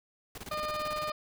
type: noise with tremolo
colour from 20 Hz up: pink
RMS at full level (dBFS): -42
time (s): 0.35-1.1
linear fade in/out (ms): 2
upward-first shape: square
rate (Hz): 18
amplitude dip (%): 80
type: harmonic tone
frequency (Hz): 608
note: D#5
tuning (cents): -40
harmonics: 1 / 2 / 3 / 4 / 5 / 6 / 7 / 8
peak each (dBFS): -36 / -34 / -47 / -45 / -51 / -50 / -48 / -48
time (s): 0.51-1.12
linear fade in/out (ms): 5
effects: none